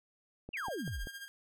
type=click train; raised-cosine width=2 ms; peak=-31 dBFS; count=4; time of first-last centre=0.49-1.071 s; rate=5.16 Hz
type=exponential sweep; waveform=sine; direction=down; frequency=2931 to 30.87 Hz; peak=-36 dBFS; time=0.53-1.06 s; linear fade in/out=10 ms
type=tone with tremolo; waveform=sawtooth; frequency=1611 Hz; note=G6; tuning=47 cents sharp; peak=-38 dBFS; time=0.57-1.28 s; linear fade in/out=0 ms; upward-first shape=sine; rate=14 Hz; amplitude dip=65%
effects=none